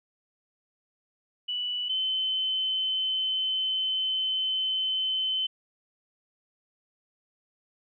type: tone pair in turn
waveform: sine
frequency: 2960 / 3059 Hz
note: F#7 / G7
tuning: 0 / -43 cents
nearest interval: minor second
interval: 57 cents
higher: second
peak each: -28 / -25 dBFS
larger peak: second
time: 1.48-1.89 / 1.89-5.47 s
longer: second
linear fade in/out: 10 ms
effects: none